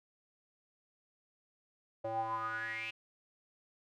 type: tone with band-pass filter sweep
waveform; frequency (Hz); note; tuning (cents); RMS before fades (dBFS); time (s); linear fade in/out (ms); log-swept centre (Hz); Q
square; 112; A2; +31; -38; 2.04-2.91; 10; 610 to 2700; 10
effects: none